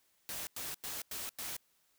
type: noise bursts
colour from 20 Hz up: white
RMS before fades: -41 dBFS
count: 5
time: 0.29-1.566 s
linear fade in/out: 0 ms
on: 180 ms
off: 94 ms
effects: white hiss -73 dBFS RMS until 1.98 s